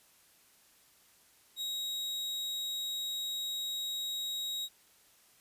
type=tone; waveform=40% pulse; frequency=3800 Hz; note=A#7; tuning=33 cents sharp; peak=-33 dBFS; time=1.56-4.69 s; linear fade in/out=50 ms; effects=white hiss -64 dBFS RMS until 5.4 s + resampled to 32000 Hz